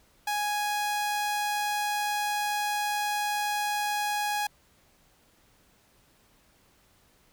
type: tone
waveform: sawtooth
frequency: 830.6 Hz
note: G#5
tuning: in tune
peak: -23 dBFS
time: 0.27-4.47 s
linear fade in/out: 5 ms
effects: pink hiss -63 dBFS RMS until 7.32 s